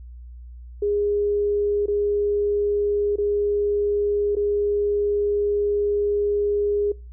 sine tone with dropouts, 410.7 Hz, G#4, 19 cents flat, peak -19 dBFS, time 0.82-6.92 s, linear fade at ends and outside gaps 5 ms, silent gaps 1.86-1.881 / 3.159-3.183 / 4.353-4.366 s, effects noise-tail reverb RT60 0.3 s tail -24 dB re dry + added 60 Hz sine -37 dBFS peak until 7.12 s

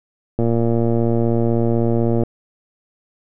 click train, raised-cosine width 2 ms, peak -6 dBFS, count 215, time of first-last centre 0.39-2.235 s, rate 116 Hz, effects none

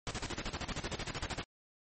pink noise with tremolo, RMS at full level -37 dBFS, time 0.07-1.44 s, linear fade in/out 0 ms, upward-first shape square, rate 13 Hz, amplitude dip 75%, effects MP3 32 kbps

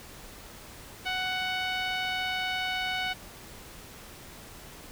10% pulse tone with low-pass filter, 743 Hz, F#5, 7 cents sharp, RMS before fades -31 dBFS, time 1.05-3.14 s, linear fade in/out 20 ms, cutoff 3300 Hz, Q 1.1, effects pink hiss -47 dBFS RMS until 4.91 s

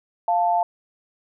sine tone pair together, 698.5 / 881.8 Hz, F5 / A5, 0 / +4 cents, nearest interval major third, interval 404 cents, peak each -19 / -21 dBFS, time 0.28-0.63 s, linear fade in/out 2 ms, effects none

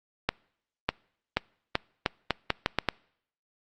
accelerating click train, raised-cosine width 0.3 ms, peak -7 dBFS, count 10, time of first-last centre 0.29-2.887 s, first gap 600 ms, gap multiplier 0.8, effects noise-tail reverb RT60 0.7 s tail -26 dB re dry + Opus 48 kbps

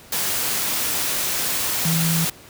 sine tone in noise, 164.81 Hz, E3, in tune, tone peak -19 dBFS, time 1.85-2.25 s, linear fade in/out 5 ms, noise white, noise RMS -23 dBFS, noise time 0.12-2.3 s, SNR +1 dB, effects pink hiss -45 dBFS RMS until 2.49 s + high-pass 60 Hz 12 dB/octave

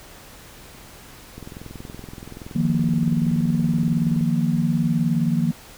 click train, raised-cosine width 3 ms, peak -23 dBFS, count 61, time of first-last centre 1.38-4.21 s, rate 21.2 Hz
sine chord, Eb suspended second, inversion none, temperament equal, 155.56 / 174.61 / 233.1 Hz, Eb3 / F3 / Bb3, 0 / 0 / 0 cents, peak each -22 dBFS, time 2.55-5.52 s, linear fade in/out 10 ms
effects pink hiss -44 dBFS RMS until 5.77 s

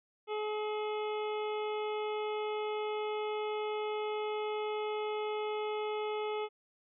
harmonic tone, 425.2 Hz, G#4, 41 cents sharp, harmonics 1 / 2 / 3 / 5 / 6 / 7 / 8, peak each -34 / -40 / -44 / -48 / -50 / -51 / -52 dBFS, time 0.27-6.49 s, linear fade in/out 50 ms, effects none

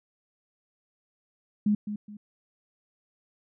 sine tone with echo, 208.5 Hz, G#3, 7 cents sharp, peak -20 dBFS, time 1.66-1.75 s, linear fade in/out 5 ms, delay 210 ms, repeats 2, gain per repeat -10 dB, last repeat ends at 2.17 s, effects none

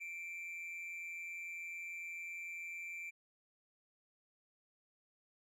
triangle tone with amplitude modulation, 2349 Hz, D7, in tune, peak -39 dBFS, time 0-3.11 s, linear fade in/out 20 ms, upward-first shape sine, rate 171 Hz, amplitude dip 50%, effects none

